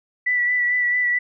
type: tone with vibrato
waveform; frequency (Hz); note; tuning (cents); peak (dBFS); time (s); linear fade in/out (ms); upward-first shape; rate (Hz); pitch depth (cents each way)
sine; 1967; B6; -7; -17; 0.26-1.19; 10; sine; 4.5; 22
effects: none